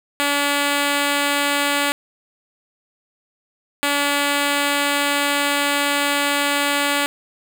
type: tone pair in turn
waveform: 5% pulse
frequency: 286.2 / 286.2 Hz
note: D4 / D4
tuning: -45 / -45 cents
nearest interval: unison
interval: 0 cents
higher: neither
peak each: -6 dBFS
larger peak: neither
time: 0.2-1.92 / 3.83-7.06 s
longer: second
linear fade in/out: 0 ms
effects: none